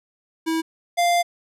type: tone pair in turn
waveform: square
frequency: 324.4 / 696 Hz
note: E4 / F5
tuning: -28 / -6 cents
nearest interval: octave + minor second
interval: 1322 cents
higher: second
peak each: -21 / -17 dBFS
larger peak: second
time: 0.46-0.62 / 0.97-1.23 s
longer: second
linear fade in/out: 20 ms
effects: low-pass 12000 Hz 12 dB/octave